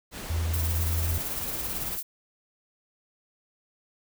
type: noise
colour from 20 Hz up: pink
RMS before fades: -38 dBFS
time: 0.11-1.99 s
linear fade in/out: 50 ms
type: tone with pitch glide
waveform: sine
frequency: 82.3 to 83.06 Hz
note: E2 to E2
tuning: -2 to +14 cents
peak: -25 dBFS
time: 0.3-1.18 s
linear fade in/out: 0 ms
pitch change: +16 cents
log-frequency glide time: 0.89-0.96 s
type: noise with tremolo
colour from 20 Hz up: violet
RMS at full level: -31 dBFS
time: 0.53-2.03 s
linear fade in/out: 10 ms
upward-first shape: sine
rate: 18 Hz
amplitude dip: 50%
effects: none